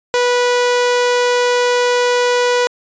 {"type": "tone", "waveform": "sawtooth", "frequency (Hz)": 490, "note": "B4", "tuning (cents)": -14, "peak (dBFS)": -8, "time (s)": [0.14, 2.67], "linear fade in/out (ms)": 0, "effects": ["resampled to 16000 Hz"]}